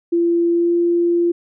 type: tone with pitch glide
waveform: sine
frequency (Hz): 341.1 to 344.3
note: F4 to F4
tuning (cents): -41 to -25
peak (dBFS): -13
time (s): 0.12-1.32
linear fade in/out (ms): 10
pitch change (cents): +16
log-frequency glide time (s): 0.51-0.74
effects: none